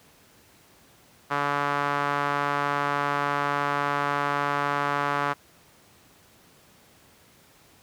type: tone with band-pass filter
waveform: sawtooth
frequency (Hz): 143.5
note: D3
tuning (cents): -40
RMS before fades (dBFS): -26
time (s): 1.3-5.34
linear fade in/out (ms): 20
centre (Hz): 1200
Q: 2
effects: pink hiss -56 dBFS RMS until 7.82 s + high-pass 80 Hz 12 dB/octave